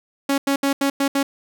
sawtooth tone bursts at uneven times, 277.2 Hz, C#4, in tune, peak -13 dBFS, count 6, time 0.29-0.38 / 0.47-0.56 / 0.63-0.73 / 0.81-0.9 / 1-1.08 / 1.15-1.23 s, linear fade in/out 5 ms, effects none

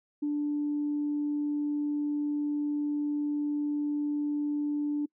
sine tone, 293.7 Hz, D4, in tune, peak -26 dBFS, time 0.22-5.06 s, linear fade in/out 10 ms, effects noise-tail reverb RT60 0.1 s tail -26 dB re dry + tanh soft clip ceiling -22 dBFS

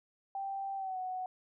sine tone with pitch glide, 783 to 741.6 Hz, G5 to F#5, -2 to +4 cents, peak -35 dBFS, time 0.35-1.26 s, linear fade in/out 2 ms, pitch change -94 cents, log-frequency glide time 0.76-0.98 s, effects none

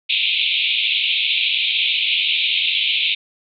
white band-pass noise, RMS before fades -19 dBFS, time 0.09-3.15 s, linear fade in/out 10 ms, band 2300 to 3800 Hz, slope 96 dB/octave, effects none

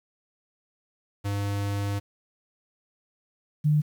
square / sine tone pair in turn, 100.8 / 150.29 Hz, G2 / D3, +49 / +40 cents, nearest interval perfect fifth, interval 691 cents, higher second, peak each -27 / -18 dBFS, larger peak second, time 1.24-2 / 3.64-3.82 s, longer first, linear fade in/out 20 ms, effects 9-bit

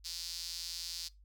sawtooth tone with high-pass filter, 170 Hz, F3, 46 cents flat, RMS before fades -42 dBFS, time 0.04-1.09 s, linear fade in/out 20 ms, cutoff 4700 Hz, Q 4.2, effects noise-tail reverb RT60 0.2 s tail -20 dB re dry + added 50 Hz sine -57 dBFS peak until 1.24 s

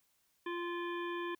harmonic tone, 346.8 Hz, F4, 12 cents flat, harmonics 1 / 3 / 5 / 7 / 9 / 10, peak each -38 / -42 / -45 / -51 / -54 / -56 dBFS, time 0.46-1.35 s, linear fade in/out 5 ms, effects white hiss -75 dBFS RMS until 1.39 s

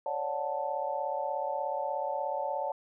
sine chord, D major seventh, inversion third, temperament just, 550.6 / 587.3 / 734.2 / 881 Hz, C#5 / D5 / F#5 / A5, -12 / 0 / -14 / +2 cents, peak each -36 / -36 / -37 / -34 dBFS, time 0.06-2.72 s, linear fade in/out 2 ms, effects none

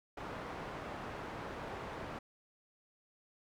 white low-pass noise, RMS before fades -44 dBFS, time 0.17-2.19 s, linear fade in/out 5 ms, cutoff 1100 Hz, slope 12 dB/octave, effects none

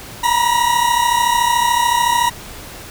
40% pulse tone pair together, 939 / 972.7 Hz, A#5 / B5, +12 / -27 cents, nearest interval minor second, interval 61 cents, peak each -15 dBFS, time 0.23-2.3 s, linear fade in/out 10 ms, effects pink hiss -34 dBFS RMS until 2.9 s

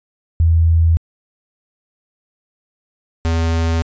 sine / square tone pair in turn, 82.41 / 82.41 Hz, E2 / E2, 0 / 0 cents, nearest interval unison, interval 0 cents, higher neither, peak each -9 / -15 dBFS, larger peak first, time 0.4-0.97 / 3.25-3.82 s, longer neither, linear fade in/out 0 ms, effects resampled to 16000 Hz

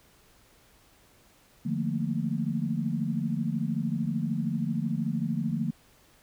sine chord, Bb major seventh, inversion first, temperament equal with one note detuned, 149.14 / 174.61 / 220 / 233.1 Hz, D3 / F3 / A3 / Bb3, +27 / 0 / 0 / 0 cents, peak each -32 dBFS, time 1.65-5.71 s, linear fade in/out 10 ms, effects pink hiss -60 dBFS RMS until 6.22 s

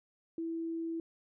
sine tone, 329.6 Hz, E4, in tune, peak -34 dBFS, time 0.38-1 s, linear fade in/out 2 ms, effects none

